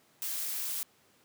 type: noise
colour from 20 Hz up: blue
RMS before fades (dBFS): -35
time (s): 0.22-0.83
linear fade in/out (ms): 0
effects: pink hiss -65 dBFS RMS until 1.24 s + high-pass 150 Hz 12 dB/octave